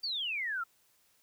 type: exponential sweep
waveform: sine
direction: down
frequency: 4754 to 1309 Hz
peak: -32 dBFS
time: 0.03-0.64 s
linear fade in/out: 10 ms
effects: white hiss -69 dBFS RMS until 1.22 s